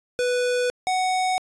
square tone pair in turn, 493.9 / 743 Hz, B4 / F#5, 0 / +7 cents, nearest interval perfect fifth, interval 707 cents, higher second, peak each -21 dBFS, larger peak neither, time 0.19-0.7 / 0.87-1.38 s, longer neither, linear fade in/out 0 ms, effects resampled to 22050 Hz

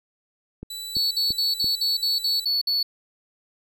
click train, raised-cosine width 3 ms, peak -22 dBFS, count 4, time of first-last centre 0.63-1.644 s, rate 2.96 Hz
sawtooth tone, 3960 Hz, B7, 4 cents sharp, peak -29 dBFS, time 0.7-2.45 s, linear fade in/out 5 ms
triangle tone bursts, 4435 Hz, C#8, in tune, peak -19 dBFS, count 9, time 0.95-2.83 s, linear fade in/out 5 ms, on 160 ms, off 55 ms
effects none

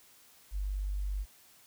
sine tone, 49 Hz, G1, in tune, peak -31 dBFS, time 0.51-1.26 s, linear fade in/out 50 ms, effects white hiss -60 dBFS RMS until 1.66 s

